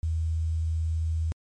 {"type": "tone with quantisation", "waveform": "sine", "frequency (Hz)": 80.8, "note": "E2", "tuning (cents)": -34, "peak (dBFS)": -24, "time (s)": [0.03, 1.32], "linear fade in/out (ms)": 0, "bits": 9, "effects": ["MP3 48 kbps"]}